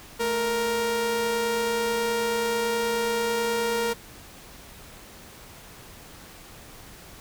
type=tone pair together; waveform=sawtooth; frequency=219.2 / 467.7 Hz; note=A3 / A#4; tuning=-6 / +6 cents; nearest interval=octave + minor second; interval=1312 cents; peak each=-30 / -20 dBFS; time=0.19-3.94 s; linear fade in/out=20 ms; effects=pink hiss -46 dBFS RMS until 7.2 s